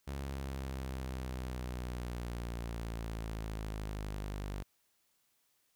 sawtooth linear sweep, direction down, 69.3 to 49.07 Hz, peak -34 dBFS, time 0.07-4.63 s, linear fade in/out 10 ms, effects white hiss -75 dBFS RMS until 5.75 s

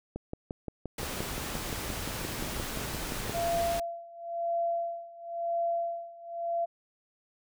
click train, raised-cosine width 2 ms, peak -22 dBFS, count 19, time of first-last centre 0.16-3.296 s, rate 5.74 Hz
pink noise, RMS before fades -36 dBFS, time 0.98-3.8 s, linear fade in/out 5 ms
sine tone with tremolo, 681 Hz, F5, 44 cents flat, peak -26 dBFS, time 3.33-6.66 s, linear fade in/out 20 ms, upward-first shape sine, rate 0.97 Hz, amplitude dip 90%
effects none

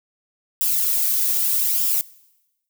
violet noise with flanger, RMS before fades -20 dBFS, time 0.61-2.01 s, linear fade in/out 0 ms, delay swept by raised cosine 0.47 to 2.17 ms, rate 0.81 Hz, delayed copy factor -0.5, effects noise-tail reverb RT60 1.0 s tail -22 dB re dry

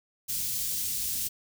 white band-stop noise, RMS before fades -31 dBFS, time 0.28-1.29 s, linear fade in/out 20 ms, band 150 to 4500 Hz, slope 12 dB/octave, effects none

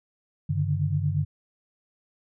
sine tone cluster, 97.2 / 142.7 / 151.3 Hz, G2 / D3 / D#3, -14 / -49 / -48 cents, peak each -27 dBFS, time 0.49-1.25 s, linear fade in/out 10 ms, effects none

